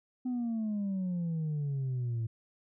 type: exponential sweep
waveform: sine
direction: down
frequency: 255.1 to 111.5 Hz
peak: -28 dBFS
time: 0.25-2.27 s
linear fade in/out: 10 ms
effects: tanh soft clip ceiling -29 dBFS